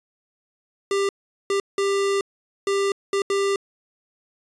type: tone bursts at uneven times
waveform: square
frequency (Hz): 396.3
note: G4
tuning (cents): +19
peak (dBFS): -20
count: 6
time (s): 0.91-1.09 / 1.5-1.6 / 1.78-2.21 / 2.67-2.92 / 3.13-3.22 / 3.3-3.56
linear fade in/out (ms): 2
effects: resampled to 22050 Hz